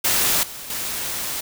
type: noise with level steps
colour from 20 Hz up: white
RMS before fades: -19 / -35 / -27 dBFS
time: 0.04-1.41 s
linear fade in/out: 10 ms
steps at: 0.43 / 0.7 s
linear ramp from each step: 2 ms
effects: none